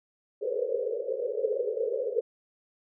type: band-pass noise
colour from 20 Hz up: pink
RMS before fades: -30 dBFS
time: 0.41-2.21 s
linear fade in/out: 10 ms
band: 420 to 540 Hz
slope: 96 dB/octave
effects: none